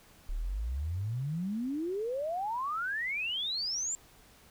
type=exponential sweep; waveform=sine; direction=up; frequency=33.98 to 7459 Hz; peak=-31 dBFS; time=0.29-3.95 s; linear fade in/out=0 ms; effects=pink hiss -59 dBFS RMS until 4.5 s